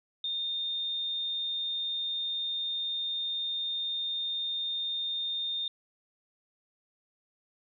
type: tone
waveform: sine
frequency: 3642 Hz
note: A#7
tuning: 41 cents flat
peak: -30 dBFS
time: 0.24-5.68 s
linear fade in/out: 2 ms
effects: none